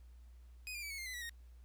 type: tone with pitch steps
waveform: sawtooth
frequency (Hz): 2500 / 2397 / 2298 / 2203 / 2112 / 2025 / 1941.2 / 1861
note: D#7 / D7 / D7 / C#7 / C7 / B6 / B6 / A#6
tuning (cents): +8 / +35 / -38 / -11 / +16 / +43 / -30 / -3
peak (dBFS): -39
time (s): 0.67-1.294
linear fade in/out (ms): 0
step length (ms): 78
effects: added 60 Hz sine -54 dBFS peak until 1.64 s + pink hiss -75 dBFS RMS until 1.64 s